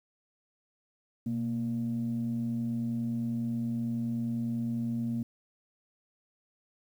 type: tone pair together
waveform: sine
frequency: 123.48 / 233.1 Hz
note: B2 / A#3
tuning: 0 / 0 cents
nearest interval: major seventh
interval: 1100 cents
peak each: -34 / -29 dBFS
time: 1.26-5.23 s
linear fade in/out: 5 ms
effects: tanh soft clip ceiling -24 dBFS + 10-bit